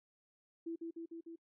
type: tone with echo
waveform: sine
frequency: 332 Hz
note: E4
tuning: 12 cents sharp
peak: -38 dBFS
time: 0.66-0.76 s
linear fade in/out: 10 ms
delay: 150 ms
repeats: 4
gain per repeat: -2 dB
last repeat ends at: 1.36 s
effects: noise-tail reverb RT60 0.1 s tail -23 dB re dry